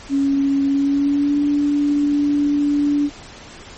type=tone with pitch glide; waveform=sine; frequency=277.2 to 289.6 Hz; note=C#4 to D4; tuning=0 to -24 cents; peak=-14 dBFS; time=0.09-3.1 s; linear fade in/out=50 ms; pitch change=+76 cents; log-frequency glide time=0.69-1.41 s; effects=pink hiss -39 dBFS RMS until 3.77 s + MP3 32 kbps